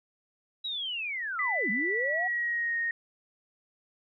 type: linear two-way sweep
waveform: sine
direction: down then up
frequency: 3923 to 189 to 758 Hz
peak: -31 dBFS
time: 0.64-2.28 s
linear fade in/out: 10 ms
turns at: 1.7 s
type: tone with pitch glide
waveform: sine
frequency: 1992 to 1858.6 Hz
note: B6 to A#6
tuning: +14 to -6 cents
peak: -27 dBFS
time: 1.39-2.91 s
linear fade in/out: 2 ms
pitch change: -120 cents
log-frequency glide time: 1.7-2.78 s
effects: none